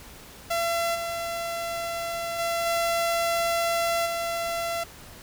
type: tone with level steps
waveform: sawtooth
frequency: 677 Hz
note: E5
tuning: 46 cents sharp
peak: -20 / -25 / -21 / -19 / -23 dBFS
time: 0.5-4.84 s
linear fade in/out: 10 ms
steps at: 0.94 / 2.38 / 2.65 / 4.05 s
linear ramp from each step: 20 ms
effects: pink hiss -46 dBFS RMS until 5.22 s